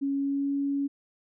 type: tone with pitch glide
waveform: sine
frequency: 277.2 to 280.1 Hz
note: C#4 to C#4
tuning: 0 to +18 cents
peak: -25 dBFS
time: 0.01-0.88 s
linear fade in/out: 20 ms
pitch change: +18 cents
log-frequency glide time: 0.15-0.53 s
effects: none